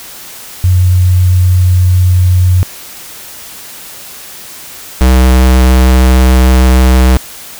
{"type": "tone pair in turn", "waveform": ["sine", "square"], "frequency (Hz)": [90.8, 63.82], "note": ["F#2", "C2"], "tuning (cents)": [-32, -43], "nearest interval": "tritone", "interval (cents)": 611, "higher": "first", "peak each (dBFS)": -4, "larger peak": "neither", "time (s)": [[0.64, 2.63], [5.01, 7.17]], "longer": "second", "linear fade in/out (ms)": 0, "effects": ["white hiss -29 dBFS RMS until 7.59 s"]}